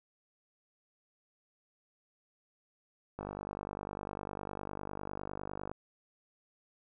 click train, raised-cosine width 1 ms, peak -25 dBFS, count 127, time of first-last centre 3.19-5.715 s, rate 49.9 Hz, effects none

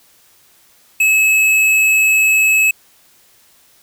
sine tone with tanh clipping, 2585 Hz, E7, 34 cents flat, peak -11 dBFS, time 1-2.71 s, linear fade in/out 5 ms, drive 15 dB, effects white hiss -51 dBFS RMS until 3.82 s

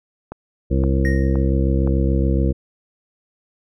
click train, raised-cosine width 1 ms, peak -16 dBFS, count 4, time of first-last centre 0.32-1.874 s, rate 1.93 Hz
harmonic tone, 67 Hz, C2, 42 cents sharp, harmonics 1 / 2 / 3 / 4 / 5 / 7 / 8, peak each -17 / -22 / -24 / -27 / -25 / -28 / -31 dBFS, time 0.7-2.53 s, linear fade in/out 20 ms
triangle tone with exponential decay, 1864.7 Hz, A#6, in tune, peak -20 dBFS, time 1.05-1.5 s, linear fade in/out 1 ms, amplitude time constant 96 ms
effects none

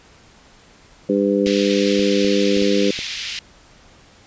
harmonic tone, 100.3 Hz, G2, 40 cents sharp, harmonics 2 / 3 / 4 / 5, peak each -20 / -20 / -20 / -20 dBFS, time 1.09-2.91 s, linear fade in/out 5 ms
pink band-pass noise, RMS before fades -28 dBFS, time 1.46-3.39 s, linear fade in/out 0 ms, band 2300 to 5300 Hz, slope 24 dB/octave
clicks, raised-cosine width 2 ms, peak -19 dBFS, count 6, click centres 1.468 / 1.994 / 2.247 / 2.569 / 2.621 / 2.99 s
effects pink hiss -49 dBFS RMS until 4.26 s + resampled to 16000 Hz

